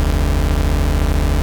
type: tone pair together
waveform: 40% pulse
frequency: 43.29 / 72.8 Hz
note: F1 / D2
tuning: -14 / -15 cents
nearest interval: major sixth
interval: 899 cents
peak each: -15 dBFS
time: 0-1.42 s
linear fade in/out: 0 ms
effects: none